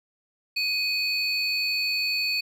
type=tone pair together; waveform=triangle; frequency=2506 / 4456 Hz; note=D#7 / C#8; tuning=+12 / +8 cents; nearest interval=minor seventh; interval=996 cents; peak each=-25 dBFS; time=0.56-2.41 s; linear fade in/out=10 ms; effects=none